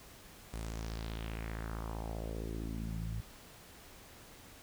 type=tone with low-pass filter sweep; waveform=sawtooth; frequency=55.3 Hz; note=A1; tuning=9 cents sharp; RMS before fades=-40 dBFS; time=0.53-3.21 s; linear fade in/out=10 ms; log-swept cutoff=10000 to 120 Hz; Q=2.8; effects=pink hiss -55 dBFS RMS until 4.62 s